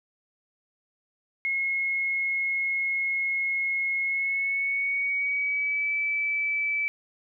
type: tone with pitch glide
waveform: sine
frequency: 2167 to 2309 Hz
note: C#7 to D7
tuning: -40 to -30 cents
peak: -24 dBFS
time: 1.45-6.88 s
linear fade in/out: 0 ms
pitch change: +110 cents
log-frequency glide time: 4.02-5.94 s
effects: none